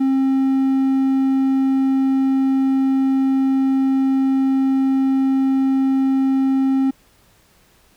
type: tone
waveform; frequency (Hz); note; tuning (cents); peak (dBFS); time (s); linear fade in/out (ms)
triangle; 267.3; C4; +37; -12; 0-6.91; 10
effects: pink hiss -55 dBFS RMS until 7.96 s